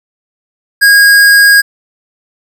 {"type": "tone", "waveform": "square", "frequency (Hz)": 1636, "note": "G#6", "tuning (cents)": -26, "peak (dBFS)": -3, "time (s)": [0.81, 1.62], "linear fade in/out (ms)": 20, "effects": []}